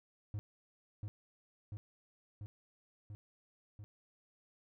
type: tone with echo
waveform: triangle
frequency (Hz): 103.83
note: G#2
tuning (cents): 0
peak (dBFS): -35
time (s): 0.34-0.39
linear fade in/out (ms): 0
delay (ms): 690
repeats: 5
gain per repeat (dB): -2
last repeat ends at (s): 3.84
effects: none